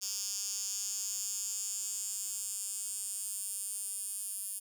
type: tone with high-pass filter sweep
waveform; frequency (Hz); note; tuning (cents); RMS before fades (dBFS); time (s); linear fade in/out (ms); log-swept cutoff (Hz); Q
10% pulse; 199.9; G3; +34; -38; 0.01-4.6; 20; 6000 to 9800; 3.8
effects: none